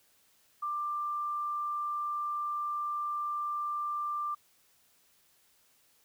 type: tone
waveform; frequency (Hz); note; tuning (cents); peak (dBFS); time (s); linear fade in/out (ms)
sine; 1185; D6; +15; -31; 0.62-4.35; 10
effects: white hiss -67 dBFS RMS until 6.04 s